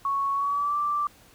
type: tone with pitch glide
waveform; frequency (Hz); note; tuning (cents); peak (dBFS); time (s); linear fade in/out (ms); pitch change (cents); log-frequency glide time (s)
sine; 1108.7 to 1173.3; C#6 to D6; 0 to -2; -23; 0.05-1.07; 2; +98; 0.33-0.77
effects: pink hiss -55 dBFS RMS until 1.34 s